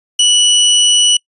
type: tone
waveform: sawtooth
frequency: 2950 Hz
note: F#7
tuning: 6 cents flat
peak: -4 dBFS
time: 0.19-1.17 s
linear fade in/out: 5 ms
effects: noise-tail reverb RT60 0.1 s tail -25 dB re dry + resampled to 24000 Hz